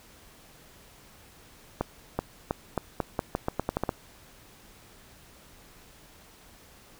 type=accelerating click train; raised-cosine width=1 ms; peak=-12 dBFS; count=13; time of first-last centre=1.81-3.892 s; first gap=380 ms; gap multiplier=0.84; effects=pink hiss -54 dBFS RMS until 6.99 s